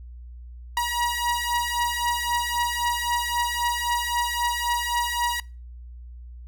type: beating tone pair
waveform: sawtooth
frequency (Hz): 956 / 959.8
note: A#5 / B5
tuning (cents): +43 / -50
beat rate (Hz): 3.8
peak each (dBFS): -22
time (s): 0.77-5.4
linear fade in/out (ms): 2
effects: noise-tail reverb RT60 0.3 s tail -23 dB re dry + added 60 Hz sine -38 dBFS peak until 6.47 s